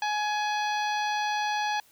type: harmonic tone with a mistuned harmonic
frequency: 840 Hz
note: G#5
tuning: 19 cents sharp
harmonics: 1 / 2 / 3 / 4 / 5 / 6 / 7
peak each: -27 / -33 / -37 / -39 / -41 / -43 / -44 dBFS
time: 0.02-1.8 s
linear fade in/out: 2 ms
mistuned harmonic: 6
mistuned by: -92 cents
effects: white hiss -60 dBFS RMS until 1.91 s